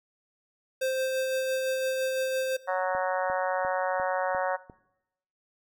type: tone with tremolo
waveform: square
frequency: 523.3 Hz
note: C5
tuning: in tune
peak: -26 dBFS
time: 0.81-2.57 s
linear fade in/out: 10 ms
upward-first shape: sine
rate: 5.9 Hz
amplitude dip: 25%
type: harmonic tone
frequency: 185 Hz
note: F#3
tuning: in tune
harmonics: 3 / 4 / 5 / 6 / 7 / 8 / 9 / 10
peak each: -29 / -31 / -35 / -35 / -40 / -37 / -40 / -40 dBFS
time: 2.67-4.57 s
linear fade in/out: 20 ms
type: click train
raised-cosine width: 2 ms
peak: -31 dBFS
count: 6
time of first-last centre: 2.95-4.698 s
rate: 2.86 Hz
effects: noise-tail reverb RT60 0.8 s tail -18 dB re dry